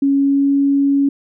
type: tone with pitch glide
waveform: sine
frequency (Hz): 277.2 to 279.1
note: C#4 to C#4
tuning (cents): 0 to +12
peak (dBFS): -11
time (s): 0.02-1.09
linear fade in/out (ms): 5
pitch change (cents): +12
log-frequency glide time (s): 0.17-0.54
effects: none